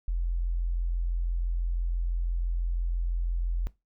sine tone, 43 Hz, F1, 26 cents flat, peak -25 dBFS, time 0.08-3.67 s, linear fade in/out 0 ms, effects noise-tail reverb RT60 0.2 s tail -18 dB re dry

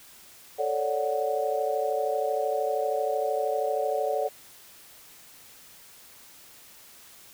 sine chord, D major seventh, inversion second, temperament equal, 440 / 554.4 / 587.3 / 740 Hz, A4 / C#5 / D5 / F#5, 0 / 0 / 0 / 0 cents, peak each -30 dBFS, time 0.58-4.29 s, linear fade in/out 20 ms, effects white hiss -51 dBFS RMS until 7.33 s

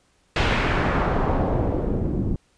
pink noise with low-pass filter sweep, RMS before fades -22 dBFS, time 0.36-2.36 s, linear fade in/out 2 ms, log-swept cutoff 3200 to 220 Hz, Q 1.2, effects pink hiss -63 dBFS RMS until 2.57 s + resampled to 22050 Hz

